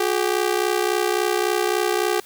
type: ring-modulated tone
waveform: sawtooth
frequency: 392 Hz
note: G4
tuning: in tune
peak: -12 dBFS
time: 0-2.2 s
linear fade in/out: 2 ms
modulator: 31.8 Hz
effects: white hiss -47 dBFS RMS until 2.25 s